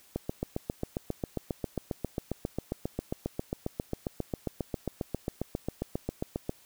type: click train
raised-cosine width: 2 ms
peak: -17 dBFS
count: 48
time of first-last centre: 0.16-6.494 s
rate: 7.42 Hz
effects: white hiss -59 dBFS RMS until 6.65 s